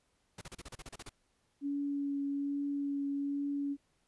pink noise bursts, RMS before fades -46 dBFS, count 11, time 0.38-1.094 s, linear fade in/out 5 ms, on 34 ms, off 34 ms
sine tone with vibrato, 282.4 Hz, C#4, 32 cents sharp, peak -32 dBFS, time 1.61-3.77 s, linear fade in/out 50 ms, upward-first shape triangle, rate 1.2 Hz, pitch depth 13 cents each way
effects pink hiss -75 dBFS RMS until 4.07 s + resampled to 24000 Hz

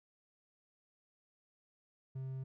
triangle tone, 132 Hz, C3, 16 cents sharp, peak -37 dBFS, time 2.15-2.44 s, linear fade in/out 10 ms, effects none

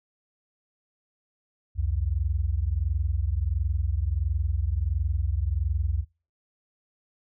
sine tone pair together, 64.05 / 85.5 Hz, C2 / F2, -36 / -36 cents, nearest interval perfect fourth, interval 500 cents, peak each -26 dBFS, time 1.75-6.05 s, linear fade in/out 50 ms, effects noise-tail reverb RT60 0.4 s tail -26 dB re dry

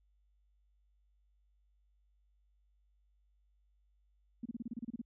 sine tone bursts, 233.1 Hz, A#3, in tune, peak -37 dBFS, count 11, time 4.43-5.016 s, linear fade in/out 5 ms, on 26 ms, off 30 ms, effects added 50 Hz sine -69 dBFS peak until 5.05 s

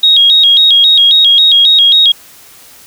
sine tone with vibrato, 3513 Hz, A7, 3 cents flat, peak -3 dBFS, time 0.03-2.12 s, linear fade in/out 5 ms, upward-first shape square, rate 3.7 Hz, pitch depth 120 cents each way, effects white hiss -38 dBFS RMS until 2.86 s

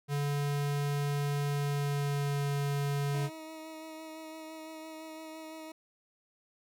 square tone with pitch glide, 143.6 to 142.11 Hz, D3 to C#3, -39 to +43 cents, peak -30 dBFS, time 0.08-3.3 s, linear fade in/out 50 ms, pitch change -18 cents, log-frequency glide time 1.46-2.49 s
20% pulse tone with vibrato, 317.2 Hz, D#4, 33 cents sharp, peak -38 dBFS, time 3.14-5.72 s, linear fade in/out 5 ms, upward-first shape sine, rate 5.9 Hz, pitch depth 15 cents each way
effects none

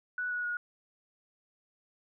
sine tone with pitch steps, 1478 / 1461.9 / 1445.9 Hz, F#6 / F#6 / F#6, -2 / -21 / -40 cents, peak -31 dBFS, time 0.18-0.57 s, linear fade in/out 2 ms, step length 130 ms, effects none

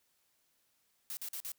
blue noise bursts, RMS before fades -41 dBFS, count 4, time 1.1-1.518 s, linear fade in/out 0 ms, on 70 ms, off 46 ms, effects white hiss -75 dBFS RMS until 1.58 s

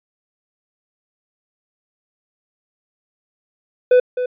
triangle tone with echo, 499.5 Hz, B4, 20 cents sharp, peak -6 dBFS, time 3.91-4 s, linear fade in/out 5 ms, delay 260 ms, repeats 1, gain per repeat -10 dB, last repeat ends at 4.26 s, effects resampled to 8000 Hz

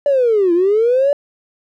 triangle linear two-way sweep, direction down then up, 583 to 334.2 to 583 Hz, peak -7 dBFS, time 0.06-1.13 s, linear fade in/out 2 ms, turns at 0.53 s, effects tanh soft clip ceiling -8 dBFS

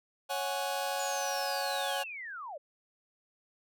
sawtooth chord, C# suspended fourth, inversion none, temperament just, 554.4 / 739.2 / 831.5 Hz, C#5 / F#5 / G#5, 0 / -2 / +2 cents, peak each -32 dBFS, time 0.29-2.04 s, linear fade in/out 20 ms
sine linear sweep, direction down, 7040 to 523.3 Hz, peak -39 dBFS, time 0.99-2.58 s, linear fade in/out 10 ms
effects none

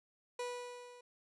30% pulse tone with level ramp, 489.9 Hz, B4, 14 cents flat, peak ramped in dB -34 to -52 dBFS, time 0.39-1.01 s, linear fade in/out 5 ms, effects resampled to 24000 Hz

